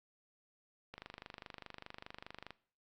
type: click train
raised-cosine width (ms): 0.3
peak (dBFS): -30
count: 40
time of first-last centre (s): 0.94-2.506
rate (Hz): 24.9
effects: noise-tail reverb RT60 0.5 s tail -20 dB re dry + Opus 48 kbps